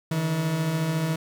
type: beating tone pair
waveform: 40% pulse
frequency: 146.83 / 160.83 Hz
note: D3 / E3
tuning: 0 / -42 cents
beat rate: 14 Hz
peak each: -32 / -23 dBFS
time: 0.11-1.16 s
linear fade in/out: 5 ms
effects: 10-bit